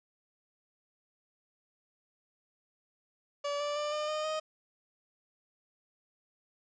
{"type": "tone with pitch steps", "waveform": "30% pulse", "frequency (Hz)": [575, 584.4, 593.9, 603.6, 613.4, 623.4], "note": ["D5", "D5", "D5", "D5", "D#5", "D#5"], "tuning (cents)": [-37, -9, 19, 47, -25, 3], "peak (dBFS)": -29, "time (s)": [3.44, 4.4], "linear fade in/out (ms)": 10, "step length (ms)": 160, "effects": ["resampled to 16000 Hz", "10-bit"]}